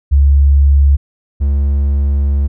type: tone pair in turn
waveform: sine / triangle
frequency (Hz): 70.1 / 70.1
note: C#2 / C#2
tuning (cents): +20 / +20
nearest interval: unison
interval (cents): 0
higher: neither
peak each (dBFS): -5 / -8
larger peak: first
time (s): 0.11-0.97 / 1.4-2.48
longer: second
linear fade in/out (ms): 20
effects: none